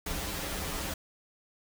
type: noise with comb filter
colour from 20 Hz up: pink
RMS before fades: -35 dBFS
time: 0.06-0.94 s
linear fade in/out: 5 ms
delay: 8.3 ms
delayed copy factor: -0.9
effects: none